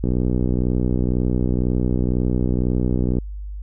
click train, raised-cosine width 3 ms, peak -8 dBFS, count 196, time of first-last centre 0.04-3.185 s, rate 62 Hz, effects added 50 Hz sine -28 dBFS peak until 3.62 s

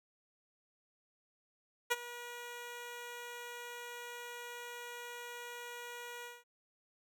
10% pulse tone with ADSR envelope, 481.1 Hz, B4, 45 cents flat, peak -19 dBFS, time 1.9-6.44 s, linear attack 18 ms, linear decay 32 ms, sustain -17 dB, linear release 200 ms, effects none

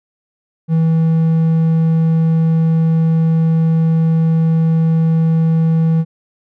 triangle tone, 162.3 Hz, E3, 27 cents flat, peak -8 dBFS, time 0.68-6.05 s, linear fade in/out 50 ms, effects none

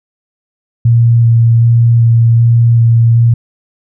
sine tone with vibrato, 116.5 Hz, A#2, 1 cent flat, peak -4 dBFS, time 0.85-3.34 s, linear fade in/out 5 ms, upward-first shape square, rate 1.3 Hz, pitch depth 10 cents each way, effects none

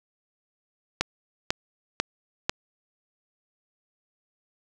click train, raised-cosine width 0.2 ms, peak -5 dBFS, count 4, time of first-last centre 1.01-2.495 s, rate 2.02 Hz, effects 7-bit

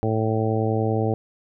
harmonic tone, 110.3 Hz, A2, 5 cents sharp, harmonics 1 / 2 / 3 / 4 / 5 / 6 / 7, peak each -23 / -28 / -28 / -26 / -30 / -34 / -30 dBFS, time 0.03-1.14 s, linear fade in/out 0 ms, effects none

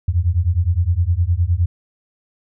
sine beating tone pair, 82.41 / 92.11 Hz, E2 / F#2, 0 / -7 cents, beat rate 9.7 Hz, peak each -17 dBFS, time 0.08-1.66 s, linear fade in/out 5 ms, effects none

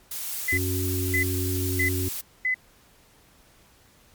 blue noise, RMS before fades -32 dBFS, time 0.11-2.21 s, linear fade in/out 5 ms
sine tone bursts, 2018 Hz, B6, 37 cents sharp, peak -21 dBFS, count 4, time 0.48-2.544 s, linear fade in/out 5 ms, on 96 ms, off 560 ms
harmonic tone, 92.5 Hz, F#2, in tune, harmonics 1 / 3 / 4, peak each -26 / -31 / -32 dBFS, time 0.52-2.09 s, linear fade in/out 10 ms
effects pink hiss -57 dBFS RMS until 4.14 s + MP3 96 kbps

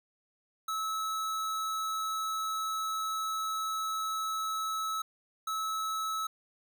square tone bursts at uneven times, 1299 Hz, E6, 26 cents flat, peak -32 dBFS, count 2, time 0.68-5.02 / 5.47-6.27 s, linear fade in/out 5 ms, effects none

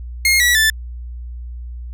sawtooth tone with pitch steps, 2140 / 1939.8 / 1758.4 Hz, C7 / B6 / A6, +38 / -32 / -2 cents, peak -8 dBFS, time 0.25-0.7 s, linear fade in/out 2 ms, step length 150 ms, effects added 60 Hz sine -27 dBFS peak until 1.93 s

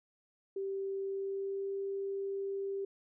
sine tone with pitch glide, 390.1 to 393.3 Hz, G4 to G4, -8 to +6 cents, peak -34 dBFS, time 0.56-2.85 s, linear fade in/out 5 ms, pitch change +14 cents, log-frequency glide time 1.02-1.73 s, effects none

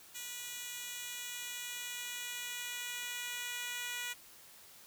10% pulse tone with high-pass filter sweep, 486.4 Hz, B4, 26 cents flat, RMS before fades -42 dBFS, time 0.14-4.14 s, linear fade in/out 20 ms, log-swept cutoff 4100 to 2000 Hz, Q 0.72, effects white hiss -57 dBFS RMS until 4.86 s

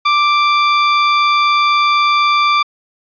sawtooth tone, 1176 Hz, D6, 2 cents sharp, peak -6 dBFS, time 0.05-2.63 s, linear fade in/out 10 ms, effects resampled to 11025 Hz

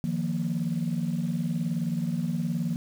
sine chord, Eb suspended second, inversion none, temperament equal, 155.56 / 174.61 / 233.1 Hz, Eb3 / F3 / Bb3, 0 / 0 / 0 cents, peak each -30 / -28 / -30 dBFS, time 0.04-2.76 s, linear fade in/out 0 ms, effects tanh soft clip ceiling -19 dBFS + 8-bit

